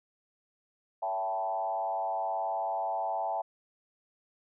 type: tone with frequency modulation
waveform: sine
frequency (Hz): 769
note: G5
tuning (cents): -33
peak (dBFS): -29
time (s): 1.02-3.42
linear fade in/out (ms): 10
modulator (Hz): 98.8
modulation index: 1.4
effects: none